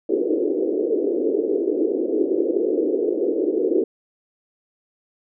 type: band-pass noise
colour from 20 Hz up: pink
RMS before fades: -21 dBFS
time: 0.09-3.84 s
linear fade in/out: 5 ms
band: 310 to 470 Hz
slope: 48 dB/octave
effects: none